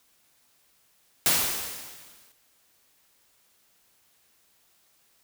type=noise with exponential decay; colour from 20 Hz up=white; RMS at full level=-20 dBFS; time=1.26-2.32 s; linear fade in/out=1 ms; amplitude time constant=230 ms; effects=white hiss -65 dBFS RMS until 5.23 s